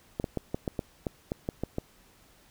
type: clicks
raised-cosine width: 2 ms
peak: -16 dBFS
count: 11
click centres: 0.199 / 0.242 / 0.373 / 0.545 / 0.678 / 0.792 / 1.068 / 1.319 / 1.489 / 1.636 / 1.784 s
effects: pink hiss -60 dBFS RMS until 2.5 s